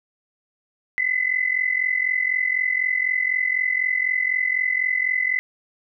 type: tone pair together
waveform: sine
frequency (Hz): 2003 / 2047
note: B6 / C7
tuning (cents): +24 / -38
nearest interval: unison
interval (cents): 38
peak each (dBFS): -22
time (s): 0.98-5.39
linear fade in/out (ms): 0
effects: none